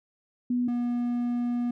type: tone pair in turn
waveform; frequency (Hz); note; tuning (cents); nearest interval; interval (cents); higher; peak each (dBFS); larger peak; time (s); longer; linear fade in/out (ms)
sine / triangle; 245.5 / 241.4; B3 / B3; -10 / -39; unison; 29; first; -23; neither; 0.5-0.68 / 0.68-1.71; second; 5
effects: none